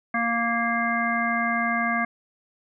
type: harmonic tone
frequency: 233.1 Hz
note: A#3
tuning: in tune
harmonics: 1 / 3 / 5 / 7 / 9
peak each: -28 / -28 / -28 / -28 / -28 dBFS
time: 0.14-2.05 s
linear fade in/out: 5 ms
effects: none